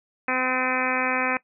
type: harmonic tone with a mistuned harmonic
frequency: 256.3 Hz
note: C4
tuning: 36 cents flat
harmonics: 1 / 2 / 3 / 4 / 5 / 6 / 7 / 8 / 9 / 10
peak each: -31 / -31 / -31 / -31 / -31 / -31 / -31 / -31 / -31 / -31 dBFS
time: 0.28-1.37 s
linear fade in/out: 2 ms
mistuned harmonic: 10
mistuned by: -33 cents
effects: noise-tail reverb RT60 0.1 s tail -20 dB re dry